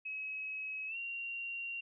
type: tone with pitch glide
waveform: sine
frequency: 2559 to 2759 Hz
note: D#7 to F7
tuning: +48 to -22 cents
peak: -38 dBFS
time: 0.05-1.81 s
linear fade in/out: 10 ms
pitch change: +130 cents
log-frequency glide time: 0.87-0.97 s
effects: none